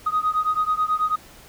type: beating tone pair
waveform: sine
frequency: 1246 / 1255.2 Hz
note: D#6 / D#6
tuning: +2 / +15 cents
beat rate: 9.2 Hz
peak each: -21 / -22 dBFS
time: 0.06-1.16 s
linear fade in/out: 10 ms
effects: tanh soft clip ceiling -13 dBFS + pink hiss -47 dBFS RMS until 1.48 s